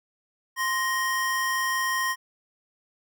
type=tone pair together; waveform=square; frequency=1046.5 / 1870.6 Hz; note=C6 / A#6; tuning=0 / +6 cents; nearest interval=minor seventh; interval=1006 cents; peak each=-28 / -27 dBFS; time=0.56-2.16 s; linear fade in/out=50 ms; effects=none